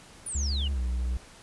sine exponential sweep, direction down, 9956 to 2781 Hz, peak -32 dBFS, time 0.26-0.68 s, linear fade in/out 5 ms
triangle tone with pitch glide, 69.8 to 61.83 Hz, C#2 to B1, +13 to +3 cents, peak -24 dBFS, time 0.35-1.17 s, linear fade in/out 0 ms, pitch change -210 cents, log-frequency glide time 0.72-0.8 s
effects pink hiss -51 dBFS RMS until 1.42 s + resampled to 24000 Hz

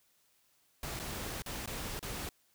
pink noise with dropouts, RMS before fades -40 dBFS, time 0.83-2.29 s, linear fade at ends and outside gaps 2 ms, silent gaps 0.993-0.997 / 1.421-1.461 / 1.66-1.674 / 1.993-2.027 s, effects white hiss -71 dBFS RMS until 2.54 s

